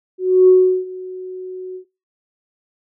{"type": "tone with ADSR envelope", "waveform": "sine", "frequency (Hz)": 370, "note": "F#4", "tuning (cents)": 0, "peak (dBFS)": -4, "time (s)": [0.18, 1.85], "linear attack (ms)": 300, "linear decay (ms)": 370, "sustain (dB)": -22, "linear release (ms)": 94, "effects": ["noise-tail reverb RT60 0.3 s tail -23 dB re dry", "tanh soft clip ceiling 0 dBFS"]}